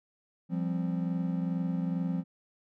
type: chord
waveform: triangle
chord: F suspended second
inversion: none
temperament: equal with one note detuned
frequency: 173.71 / 196 / 261.6 Hz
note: F3 / G3 / C4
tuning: -9 / 0 / 0 cents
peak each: -28 / -34 / -34 dBFS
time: 0.49-2.24 s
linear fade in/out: 50 ms
effects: none